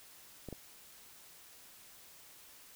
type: clicks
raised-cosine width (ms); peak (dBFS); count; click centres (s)
2; -29; 2; 0.487 / 0.527
effects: white hiss -57 dBFS RMS until 2.75 s